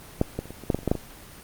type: clicks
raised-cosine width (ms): 2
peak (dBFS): -6 / -13 / -27 / -23 / -25 / -8 / -10 / -23 / -30 / -9 / -6 / -15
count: 12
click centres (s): 0.214 / 0.39 / 0.456 / 0.506 / 0.637 / 0.702 / 0.746 / 0.789 / 0.832 / 0.877 / 0.915 / 0.953
effects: pink hiss -45 dBFS RMS until 1.43 s + Opus 24 kbps